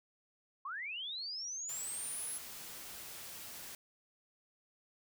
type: linear sweep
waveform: sine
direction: up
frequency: 1027 to 11000 Hz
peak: -39 dBFS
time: 0.65-2.38 s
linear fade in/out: 5 ms
type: noise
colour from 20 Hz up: white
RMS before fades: -48 dBFS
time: 1.69-3.75 s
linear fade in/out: 2 ms
effects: none